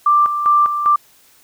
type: tone with tremolo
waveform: sine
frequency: 1180 Hz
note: D6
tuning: 8 cents sharp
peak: -9 dBFS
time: 0.06-0.96 s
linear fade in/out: 5 ms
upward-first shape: square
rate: 2.5 Hz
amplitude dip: 60%
effects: white hiss -51 dBFS RMS until 1.43 s